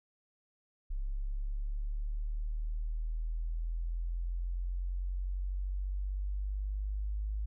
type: linear sweep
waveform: sine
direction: up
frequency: 33.74 to 52.1 Hz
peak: -32 dBFS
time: 0.9-7.46 s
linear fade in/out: 10 ms
effects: none